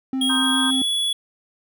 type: tone with vibrato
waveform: triangle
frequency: 262.6 Hz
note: C4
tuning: 6 cents sharp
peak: -19 dBFS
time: 0.13-0.82 s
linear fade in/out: 2 ms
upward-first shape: triangle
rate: 7.3 Hz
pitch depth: 12 cents each way
type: tone with pitch glide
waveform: square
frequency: 3284 to 3388 Hz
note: G#7 to G#7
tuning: -20 to +34 cents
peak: -20 dBFS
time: 0.21-1.13 s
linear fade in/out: 5 ms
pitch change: +54 cents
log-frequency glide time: 0.32-0.86 s
type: chord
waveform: sine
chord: C minor seventh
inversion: third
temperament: equal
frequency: 932.3 / 1046.5 / 1244.5 / 1568 Hz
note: Bb5 / C6 / Eb6 / G6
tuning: 0 / 0 / 0 / 0 cents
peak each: -31 / -32 / -29 / -27 dBFS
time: 0.29-0.71 s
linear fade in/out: 10 ms
effects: none